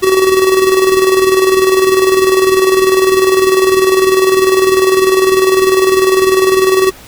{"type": "tone with tremolo", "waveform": "square", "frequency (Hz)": 378.4, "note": "F#4", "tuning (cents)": 39, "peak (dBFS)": -6, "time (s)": [0.02, 6.91], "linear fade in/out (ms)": 20, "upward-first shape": "square", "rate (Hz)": 20, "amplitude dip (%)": 50, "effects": ["pink hiss -36 dBFS RMS until 7.07 s"]}